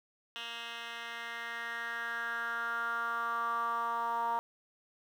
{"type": "tone with band-pass filter sweep", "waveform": "10% pulse", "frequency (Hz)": 233.1, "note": "A#3", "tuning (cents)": 0, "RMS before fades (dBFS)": -36, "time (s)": [0.36, 4.39], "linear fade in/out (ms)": 0, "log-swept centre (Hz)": [2700, 940], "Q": 5.3, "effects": ["10-bit"]}